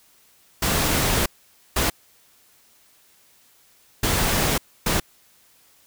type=noise bursts at uneven times; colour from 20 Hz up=pink; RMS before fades=-21 dBFS; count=4; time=0.62-1.26 / 1.76-1.9 / 4.03-4.58 / 4.86-5 s; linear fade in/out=5 ms; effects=white hiss -57 dBFS RMS until 5.86 s